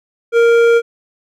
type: tone with hard clipping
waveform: sine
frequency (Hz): 466.2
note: A#4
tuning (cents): 0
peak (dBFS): -9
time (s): 0.32-0.82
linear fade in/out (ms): 50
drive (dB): 10
effects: none